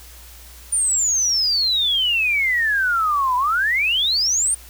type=exponential two-way sweep; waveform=sine; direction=down then up; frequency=9300 to 975 to 9300 Hz; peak=-16 dBFS; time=0.72-4.55 s; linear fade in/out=10 ms; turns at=3.36 s; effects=added 60 Hz sine -42 dBFS peak until 4.69 s + white hiss -44 dBFS RMS until 4.69 s